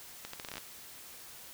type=accelerating click train; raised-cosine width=0.2 ms; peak=-23 dBFS; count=10; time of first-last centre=0.25-0.58 s; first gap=84 ms; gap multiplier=0.77; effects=white hiss -50 dBFS RMS until 1.53 s